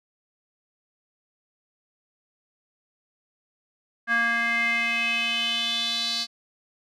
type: tone with band-pass filter sweep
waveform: square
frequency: 233 Hz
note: A#3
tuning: 1 cent flat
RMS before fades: -25 dBFS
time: 4.07-6.27 s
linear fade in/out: 50 ms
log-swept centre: 1600 to 4400 Hz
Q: 5.5
effects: none